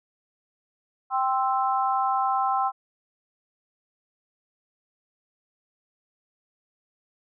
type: chord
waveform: sine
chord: C major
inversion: second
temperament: equal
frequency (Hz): 784 / 1046.5 / 1318.5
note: G5 / C6 / E6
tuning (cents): 0 / 0 / 0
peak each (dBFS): -24 / -26 / -28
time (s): 1.1-2.72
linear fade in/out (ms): 50
effects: none